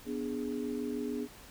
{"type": "chord", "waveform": "sine", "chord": "G# diminished", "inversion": "first", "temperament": "equal", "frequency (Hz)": [246.9, 293.7, 415.3], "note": ["B3", "D4", "G#4"], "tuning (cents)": [0, 0, 0], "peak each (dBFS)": [-36, -38, -38], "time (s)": [0.05, 1.28], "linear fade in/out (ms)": 50, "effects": ["pink hiss -53 dBFS RMS until 1.5 s"]}